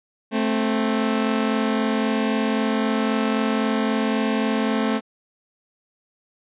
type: tone pair together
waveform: sawtooth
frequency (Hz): 219.5 / 263.3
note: A3 / C4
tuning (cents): -4 / +11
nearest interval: minor third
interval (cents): 315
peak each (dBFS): -17 / -20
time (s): 0.31-5.01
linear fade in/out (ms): 50
effects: resampled to 8000 Hz